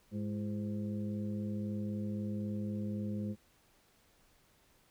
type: harmonic tone with a mistuned harmonic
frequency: 103.83 Hz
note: G#2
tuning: in tune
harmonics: 1 / 2 / 3 / 4 / 5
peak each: -40 / -36 / -47 / -53 / -49 dBFS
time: 0.11-3.36 s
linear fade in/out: 50 ms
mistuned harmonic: 3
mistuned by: +120 cents
effects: pink hiss -68 dBFS RMS until 4.9 s

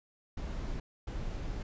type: noise bursts at uneven times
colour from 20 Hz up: brown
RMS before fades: -37 dBFS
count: 2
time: 0.37-0.8 / 1.07-1.63 s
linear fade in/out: 5 ms
effects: resampled to 16000 Hz

